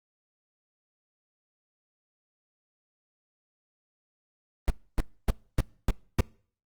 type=noise bursts; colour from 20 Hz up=brown; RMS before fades=-20 dBFS; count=6; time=4.68-6.206 s; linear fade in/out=0 ms; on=21 ms; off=280 ms; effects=noise-tail reverb RT60 0.5 s tail -26 dB re dry + Opus 32 kbps